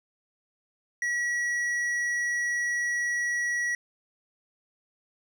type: tone with hard clipping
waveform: triangle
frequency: 1926 Hz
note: B6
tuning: 44 cents flat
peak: -27 dBFS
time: 1.02-3.75 s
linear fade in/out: 2 ms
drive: 10 dB
effects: none